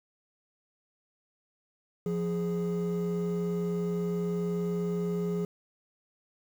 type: tone pair together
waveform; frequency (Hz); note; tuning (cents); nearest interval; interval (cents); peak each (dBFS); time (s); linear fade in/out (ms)
triangle; 174.61 / 415.3; F3 / G#4; 0 / 0; octave + minor third; 1500; -27 / -29; 2.06-5.45; 2
effects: tanh soft clip ceiling -21 dBFS + 9-bit